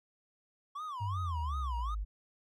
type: tone with vibrato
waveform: triangle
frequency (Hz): 1091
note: C#6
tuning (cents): -28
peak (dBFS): -36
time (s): 0.75-1.95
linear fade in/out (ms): 10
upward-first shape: sine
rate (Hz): 2.7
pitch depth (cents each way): 250
type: exponential sweep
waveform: sine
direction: down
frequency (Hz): 105 to 49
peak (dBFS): -33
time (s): 1-2.05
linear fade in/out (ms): 20
effects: none